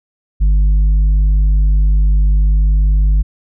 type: tone with tanh clipping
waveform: triangle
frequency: 50.3 Hz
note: G1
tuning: 45 cents sharp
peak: -9 dBFS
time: 0.4-3.23 s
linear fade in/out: 20 ms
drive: 9 dB
effects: none